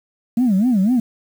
sine tone with vibrato, 219.2 Hz, A3, 6 cents flat, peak -11 dBFS, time 0.37-1 s, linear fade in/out 5 ms, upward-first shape sine, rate 4 Hz, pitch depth 280 cents each way, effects tanh soft clip ceiling -10 dBFS + 7-bit

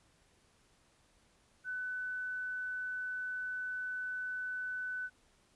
sine tone, 1500 Hz, F#6, 23 cents sharp, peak -36 dBFS, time 1.64-5.1 s, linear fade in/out 50 ms, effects pink hiss -69 dBFS RMS until 5.55 s + resampled to 24000 Hz

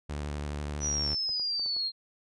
sawtooth tone with vibrato, 73.42 Hz, D2, in tune, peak -29 dBFS, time 0.09-1.15 s, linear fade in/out 10 ms, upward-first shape sine, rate 12 Hz, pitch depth 35 cents each way
sine exponential sweep, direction down, 5920 to 4177 Hz, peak -28 dBFS, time 0.8-1.92 s, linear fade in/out 50 ms
brown noise with exponential decay, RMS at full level -46 dBFS, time 1.29-1.37 s, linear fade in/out 0 ms, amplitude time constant 16 ms
clicks, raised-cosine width 1 ms, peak -35 dBFS, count 5, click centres 1.291 / 1.397 / 1.596 / 1.661 / 1.765 s
effects resampled to 22050 Hz

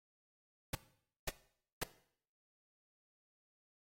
pink noise bursts, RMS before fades -36 dBFS, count 3, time 0.73-1.836 s, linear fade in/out 5 ms, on 22 ms, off 520 ms, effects noise-tail reverb RT60 0.6 s tail -17 dB re dry + AAC 48 kbps

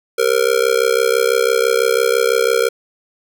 square tone with amplitude modulation, 466.2 Hz, A#4, in tune, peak -9 dBFS, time 0.18-2.69 s, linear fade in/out 10 ms, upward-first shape sine, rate 66 Hz, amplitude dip 100%, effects none

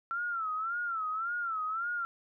sine tone with vibrato, 1342 Hz, E6, 31 cents sharp, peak -31 dBFS, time 0.11-2.05 s, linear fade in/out 0 ms, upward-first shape sine, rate 1.8 Hz, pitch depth 120 cents each way, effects none

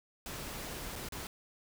pink noise with dropouts, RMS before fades -42 dBFS, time 0.26-1.27 s, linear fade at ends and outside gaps 1 ms, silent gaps 0.956-0.96 / 1.087-1.122 s, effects none

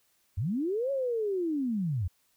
sine linear two-way sweep, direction up then down, 78.8 to 560 to 78.8 Hz, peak -27 dBFS, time 0.37-2.08 s, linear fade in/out 10 ms, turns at 0.91 s, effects white hiss -70 dBFS RMS until 2.36 s

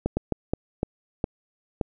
slowing click train, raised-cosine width 2 ms, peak -10 dBFS, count 7, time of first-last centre 0.06-1.812 s, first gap 110 ms, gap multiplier 1.39, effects none

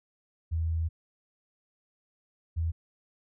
sine tone pair in turn, 81.6 / 82.26 Hz, E2 / E2, -17 / -3 cents, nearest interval unison, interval 14 cents, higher second, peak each -26 dBFS, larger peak neither, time 0.51-0.89 / 2.56-2.72 s, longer first, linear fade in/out 20 ms, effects none

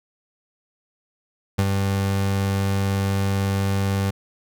30% pulse tone with ADSR envelope, 98 Hz, G2, in tune, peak -13 dBFS, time 1.58-4.11 s, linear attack 12 ms, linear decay 48 ms, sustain -4 dB, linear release 12 ms, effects none

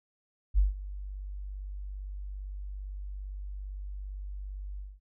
sine tone with ADSR envelope, 48.81 Hz, G1, 7 cents flat, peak -18 dBFS, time 0.54-5 s, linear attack 42 ms, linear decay 150 ms, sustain -18 dB, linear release 210 ms, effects none

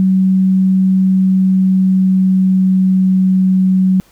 sine tone with pitch glide, 188.7 to 187.4 Hz, F#3 to F#3, +34 to +22 cents, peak -8 dBFS, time 0-4 s, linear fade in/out 0 ms, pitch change -12 cents, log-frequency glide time 1.04-3.31 s, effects pink hiss -50 dBFS RMS until 4.11 s

